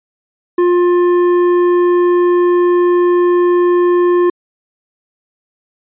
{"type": "tone with hard clipping", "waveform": "sine", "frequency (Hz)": 353.1, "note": "F4", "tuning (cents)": 19, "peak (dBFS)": -10, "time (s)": [0.58, 4.3], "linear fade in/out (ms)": 5, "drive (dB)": 8, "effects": ["resampled to 8000 Hz"]}